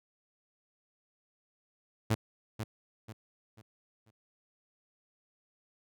sawtooth tone with echo, 110 Hz, A2, in tune, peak -21 dBFS, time 2.1-2.15 s, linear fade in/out 10 ms, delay 490 ms, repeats 4, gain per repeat -9 dB, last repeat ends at 4.11 s, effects none

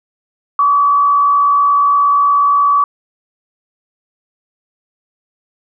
sine tone with frequency modulation, 1143 Hz, D6, 47 cents flat, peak -8 dBFS, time 0.59-2.84 s, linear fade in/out 2 ms, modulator 63.3 Hz, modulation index 0.38, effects none

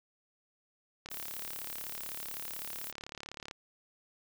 click train, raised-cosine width 0.2 ms, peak -25 dBFS, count 89, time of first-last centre 1.06-3.511 s, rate 35.9 Hz
violet noise, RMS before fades -42 dBFS, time 1.1-2.92 s, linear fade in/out 20 ms
effects none

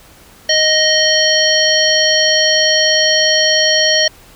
harmonic tone, 622.3 Hz, D#5, in tune, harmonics 1 / 3 / 5 / 7 / 9, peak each -16 / -16 / -16 / -16 / -16 dBFS, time 0.49-4.08 s, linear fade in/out 5 ms, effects pink hiss -43 dBFS RMS until 4.35 s

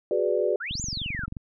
sine chord, G# half-diminished seventh, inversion third, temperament equal, 370 / 415.3 / 493.9 / 587.3 Hz, F#4 / G#4 / B4 / D5, 0 / 0 / 0 / 0 cents, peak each -27 dBFS, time 0.11-0.56 s, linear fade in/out 2 ms
sine exponential two-way sweep, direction up then down, 1300 to 7380 to 1300 Hz, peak -30 dBFS, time 0.6-1.26 s, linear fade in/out 10 ms, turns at 0.82 s
click train, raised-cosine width 5 ms, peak -23 dBFS, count 16, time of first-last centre 0.71-1.368 s, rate 22.8 Hz
effects none

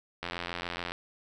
click train, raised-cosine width 0.3 ms, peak -18 dBFS, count 61, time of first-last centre 0.23-0.92 s, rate 87 Hz, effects none

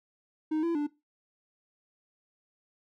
triangle tone with pitch steps, 311 / 336.3 / 293.8 Hz, D#4 / E4 / D4, -1 / +35 / +1 cents, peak -24 dBFS, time 0.51-0.87 s, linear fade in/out 10 ms, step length 120 ms, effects noise-tail reverb RT60 0.2 s tail -17 dB re dry

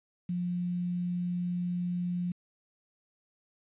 sine tone with quantisation, 177.1 Hz, F3, 24 cents sharp, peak -29 dBFS, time 0.29-2.32 s, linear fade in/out 5 ms, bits 9, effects resampled to 8000 Hz

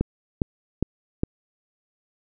click train, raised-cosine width 3 ms, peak -8 dBFS, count 4, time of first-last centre 0.01-1.234 s, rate 2.45 Hz, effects none

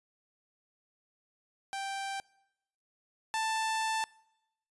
sawtooth tone pair in turn, 784 / 884.3 Hz, G5 / A5, 0 / +8 cents, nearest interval major second, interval 208 cents, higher second, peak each -31 / -26 dBFS, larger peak second, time 1.73-2.2 / 3.34-4.04 s, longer second, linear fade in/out 0 ms, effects noise-tail reverb RT60 0.9 s tail -24 dB re dry + resampled to 24000 Hz

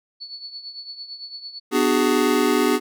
sine tone with tremolo, 4435 Hz, C#8, in tune, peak -30 dBFS, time 0.2-1.6 s, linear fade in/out 20 ms, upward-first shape triangle, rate 8.9 Hz, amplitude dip 75%
square chord, G# half-diminished seventh, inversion first, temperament just, 249.2 / 299 / 373.8 / 415.3 Hz, B3 / D4 / F#4 / G#4, +16 / +31 / +18 / 0 cents, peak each -23 dBFS, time 1.71-2.8 s, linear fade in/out 50 ms
effects none

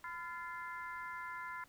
harmonic tone with a mistuned harmonic, 347 Hz, F4, 11 cents flat, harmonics 3 / 4 / 5 / 6, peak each -45 / -47 / -49 / -51 dBFS, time 0.04-1.64 s, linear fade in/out 2 ms, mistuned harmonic 3, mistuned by -51 cents, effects pink hiss -66 dBFS RMS until 1.68 s

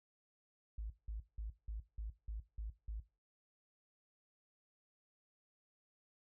sine tone bursts, 53.2 Hz, G#1, 42 cents sharp, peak -40 dBFS, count 8, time 0.78-3 s, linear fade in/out 5 ms, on 120 ms, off 180 ms, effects noise-tail reverb RT60 0.3 s tail -17 dB re dry

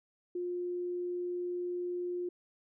sine tone, 354.8 Hz, F4, 27 cents sharp, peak -33 dBFS, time 0.35-2.29 s, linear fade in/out 5 ms, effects none

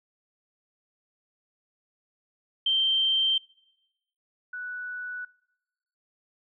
sine tone pair in turn, 3136 / 1480 Hz, G7 / F#6, 0 / 0 cents, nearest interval octave + minor second, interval 1300 cents, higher first, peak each -21 / -33 dBFS, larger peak first, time 2.66-3.38 / 4.53-5.25 s, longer neither, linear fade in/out 5 ms, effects noise-tail reverb RT60 1.0 s tail -24 dB re dry

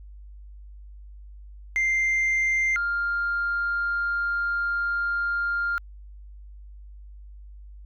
sine tone pair in turn, 2093 / 1400.4 Hz, C7 / F6, 0 / +4 cents, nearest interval perfect fifth, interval 696 cents, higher first, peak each -18 / -22 dBFS, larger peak first, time 1.76-2.76 / 2.76-5.78 s, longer second, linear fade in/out 0 ms, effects tanh soft clip ceiling -19 dBFS + added 50 Hz sine -41 dBFS peak until 7.85 s

